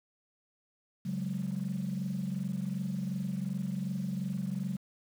sine chord, C# suspended fourth, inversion none, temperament equal, 138.59 / 185 / 207.7 Hz, C#3 / F#3 / G#3, 0 / 0 / 0 cents, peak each -37 / -33 / -37 dBFS, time 1.05-4.77 s, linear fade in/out 10 ms, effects tanh soft clip ceiling -25 dBFS + 9-bit

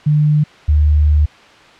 sine tone pair in turn, 150.1 / 75.05 Hz, D3 / D2, +38 / +38 cents, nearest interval octave, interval 1200 cents, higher first, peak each -9 / -8 dBFS, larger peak second, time 0.06-0.44 / 0.68-1.26 s, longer second, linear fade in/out 10 ms, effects white hiss -42 dBFS RMS until 1.79 s + low-pass 3000 Hz 12 dB/octave

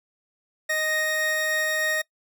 40% pulse tone pair together, 622.3 / 1863.6 Hz, D#5 / A#6, 0 / -1 cents, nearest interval octave + perfect fifth, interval 1899 cents, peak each -28 / -23 dBFS, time 0.69-2.02 s, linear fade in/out 10 ms, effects noise-tail reverb RT60 0.1 s tail -23 dB re dry

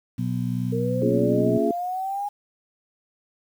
harmonic tone, 61.4 Hz, B1, 9 cents flat, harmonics 2 / 3 / 4, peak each -26 / -28 / -29 dBFS, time 0.18-1.58 s, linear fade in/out 10 ms
sine linear sweep, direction up, 453.1 to 825 Hz, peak -25 dBFS, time 0.72-2.29 s, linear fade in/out 10 ms
sine chord, Bb minor seventh, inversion none, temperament just, 233.1 / 279.7 / 349.6 / 419.5 Hz, Bb3 / Db4 / F4 / Ab4, 0 / +16 / +2 / +17 cents, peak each -26 / -26 / -26 / -24 dBFS, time 1.02-1.71 s, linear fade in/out 2 ms
effects 8-bit

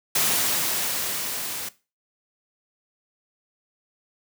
white noise with level ramp, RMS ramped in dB -21 to -32 dBFS, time 0.15-1.69 s, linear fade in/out 5 ms, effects noise-tail reverb RT60 0.3 s tail -18 dB re dry + high-pass 100 Hz 12 dB/octave

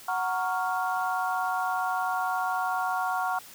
sine chord, Gb major seventh, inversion none, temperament equal, 740 / 932.3 / 1108.7 / 1396.9 Hz, Gb5 / Bb5 / Db6 / F6, 0 / 0 / 0 / 0 cents, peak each -29 / -33 / -32 / -32 dBFS, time 0.08-3.39 s, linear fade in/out 5 ms, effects white hiss -48 dBFS RMS until 3.54 s

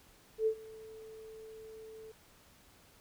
sine tone with ADSR envelope, 440.1 Hz, A4, in tune, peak -25 dBFS, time 0.38-2.12 s, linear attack 85 ms, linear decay 79 ms, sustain -22 dB, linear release 8 ms, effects pink hiss -62 dBFS RMS until 3 s

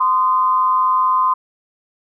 sine tone pair together, 1032.6 / 1228 Hz, C6 / D#6, -23 / -23 cents, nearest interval minor third, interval 300 cents, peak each -13 / -20 dBFS, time 0-1.34 s, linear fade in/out 10 ms, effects none

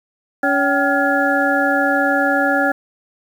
harmonic tone with a mistuned harmonic, 281.3 Hz, C#4, 26 cents sharp, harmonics 1 / 2 / 3 / 5 / 6, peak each -20 / -20 / -20 / -20 / -20 dBFS, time 0.43-2.72 s, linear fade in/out 5 ms, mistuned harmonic 3, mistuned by -150 cents, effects 7-bit

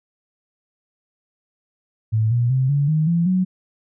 sine tone with pitch steps, 110 / 119.96 / 130.81 / 142.65 / 155.56 / 169.64 / 185 Hz, A2 / B2 / C3 / C#3 / D#3 / E3 / F#3, 0 / -50 / 0 / +50 / 0 / +50 / 0 cents, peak -15 dBFS, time 2.12-3.45 s, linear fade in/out 20 ms, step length 190 ms, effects none

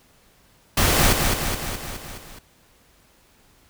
pink noise with echo, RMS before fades -18 dBFS, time 0.77-1.13 s, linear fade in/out 5 ms, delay 210 ms, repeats 6, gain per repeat -4 dB, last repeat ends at 2.39 s, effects pink hiss -57 dBFS RMS until 3.69 s

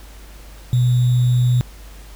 sine tone with sample-and-hold, 123.47 Hz, B2, in tune, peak -12 dBFS, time 0.73-1.61 s, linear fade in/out 0 ms, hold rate 3675 Hz, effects added 50 Hz sine -37 dBFS peak until 2.15 s + pink hiss -45 dBFS RMS until 2.15 s

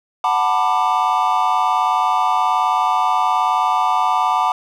triangle chord, B minor seventh, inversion second, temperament just, 740.8 / 889 / 987.8 / 1185.3 Hz, F#5 / A5 / B5 / D6, +2 / +18 / 0 / +16 cents, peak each -18 dBFS, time 0.24-4.52 s, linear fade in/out 2 ms, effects none

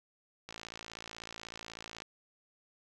click train, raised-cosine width 0.2 ms, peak -26 dBFS, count 87, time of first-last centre 0.49-2.02 s, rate 56.2 Hz, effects none

